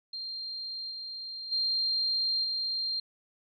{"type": "tone with level steps", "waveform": "sine", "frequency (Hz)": 4186, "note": "C8", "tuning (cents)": 0, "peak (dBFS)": [-35, -37, -26, -29], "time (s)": [0.13, 3], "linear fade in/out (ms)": 5, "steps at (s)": [0.9, 1.51, 2.43], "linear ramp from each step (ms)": 20, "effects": []}